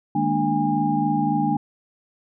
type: tone cluster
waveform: sine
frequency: 155.4 / 209 / 233 / 296.2 / 813 Hz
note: D#3 / G#3 / A#3 / D4 / G#5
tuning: -2 / +11 / -1 / +15 / -37 cents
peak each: -27 / -26 / -26 / -24 / -23 dBFS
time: 0.15-1.57 s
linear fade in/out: 5 ms
effects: none